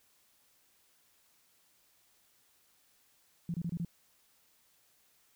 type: tone bursts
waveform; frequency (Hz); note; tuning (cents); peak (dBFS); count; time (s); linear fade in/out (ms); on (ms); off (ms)
sine; 170; F3; -46; -32; 5; 3.49-3.849; 2; 51; 26
effects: white hiss -69 dBFS RMS until 5.35 s